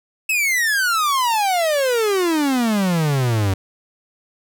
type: exponential sweep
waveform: 45% pulse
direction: down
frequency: 2637 to 92.5 Hz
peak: -16 dBFS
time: 0.29-3.54 s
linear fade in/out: 5 ms
effects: none